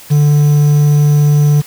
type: tone with quantisation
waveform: triangle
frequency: 147.2 Hz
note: D3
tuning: 4 cents sharp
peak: -4 dBFS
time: 0.1-1.62 s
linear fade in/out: 20 ms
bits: 5
effects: white hiss -36 dBFS RMS until 1.66 s